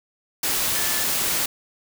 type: tone in noise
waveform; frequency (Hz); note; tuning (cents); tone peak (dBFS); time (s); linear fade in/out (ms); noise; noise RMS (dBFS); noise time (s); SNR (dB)
sine; 1743; A6; -17; -33; 0.75-1.04; 5; white; -23; 0.43-1.46; -13
effects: none